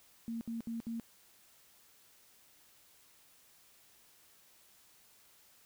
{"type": "tone bursts", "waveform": "sine", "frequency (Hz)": 229.6, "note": "A#3", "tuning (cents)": -26, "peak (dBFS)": -36, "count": 4, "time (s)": [0.28, 0.998], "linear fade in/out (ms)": 0, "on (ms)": 130, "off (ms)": 66, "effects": ["white hiss -64 dBFS RMS until 5.65 s"]}